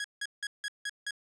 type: tone bursts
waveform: sawtooth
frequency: 1660 Hz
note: G#6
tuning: 1 cent flat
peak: -29 dBFS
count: 6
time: 0-1.108 s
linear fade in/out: 2 ms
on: 43 ms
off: 170 ms
effects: resampled to 22050 Hz